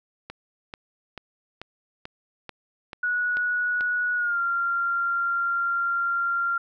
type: click train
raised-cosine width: 0.3 ms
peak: -20 dBFS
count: 9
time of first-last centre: 0.3-3.809 s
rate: 2.28 Hz
type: tone with pitch glide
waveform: sine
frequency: 1464 to 1385 Hz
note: F#6 to F6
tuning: -19 to -15 cents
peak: -22 dBFS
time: 3.03-6.58 s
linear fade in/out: 5 ms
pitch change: -96 cents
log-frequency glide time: 4.16-4.39 s
effects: none